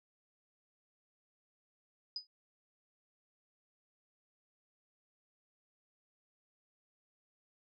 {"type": "tone with exponential decay", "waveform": "sine", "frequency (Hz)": 4978, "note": "D#8", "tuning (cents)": 0, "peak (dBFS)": -33, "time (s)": [2.16, 2.27], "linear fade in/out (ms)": 2, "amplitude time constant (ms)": 23, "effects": ["MP3 64 kbps"]}